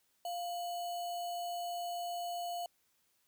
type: tone with sample-and-hold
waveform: sine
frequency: 698.5 Hz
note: F5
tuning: in tune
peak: -36 dBFS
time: 0.25-2.66 s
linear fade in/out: 2 ms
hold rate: 3675 Hz
effects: white hiss -75 dBFS RMS until 3.27 s